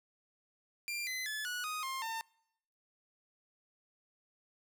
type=tone with pitch steps; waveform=sawtooth; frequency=2381 / 2025 / 1723 / 1465.7 / 1246.8 / 1060.6 / 902.2 Hz; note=D7 / B6 / A6 / F#6 / D#6 / C6 / A5; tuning=+23 / +43 / -37 / -17 / +3 / +23 / +43 cents; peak=-33 dBFS; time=0.88-2.21 s; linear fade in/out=0 ms; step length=190 ms; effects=noise-tail reverb RT60 0.8 s tail -26 dB re dry